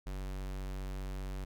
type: tone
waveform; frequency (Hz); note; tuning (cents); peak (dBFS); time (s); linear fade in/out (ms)
square; 47.56; F#1; +48; -38; 0.06-1.45; 10
effects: none